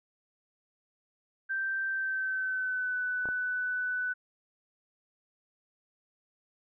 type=tone with pitch glide; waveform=sine; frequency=1565 to 1495.2 Hz; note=G6 to F#6; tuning=-3 to +18 cents; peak=-29 dBFS; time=1.49-4.14 s; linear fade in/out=20 ms; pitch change=-79 cents; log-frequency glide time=1.88-2.99 s
type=clicks; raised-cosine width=1 ms; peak=-27 dBFS; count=2; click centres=3.256 / 3.288 s
effects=none